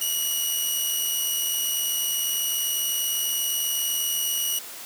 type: tone with amplitude modulation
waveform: 10% pulse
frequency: 2913 Hz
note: F#7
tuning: 28 cents flat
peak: -14 dBFS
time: 0.01-4.59 s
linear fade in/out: 5 ms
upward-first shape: sine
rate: 80.2 Hz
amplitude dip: 30%
effects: white hiss -39 dBFS RMS until 4.85 s + high-pass 200 Hz 12 dB/octave